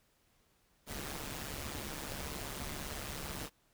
pink noise with amplitude modulation, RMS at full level -39 dBFS, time 0.86-3.5 s, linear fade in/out 50 ms, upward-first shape sine, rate 143 Hz, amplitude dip 70%, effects pink hiss -72 dBFS RMS until 3.73 s

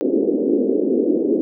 white band-pass noise, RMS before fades -18 dBFS, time 0.01-1.41 s, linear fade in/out 0 ms, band 230 to 460 Hz, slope 48 dB/octave, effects none

